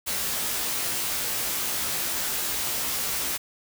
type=noise with comb filter; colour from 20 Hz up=white; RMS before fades=-28 dBFS; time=0.06-3.38 s; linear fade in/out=20 ms; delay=17 ms; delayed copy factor=+0.65; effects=none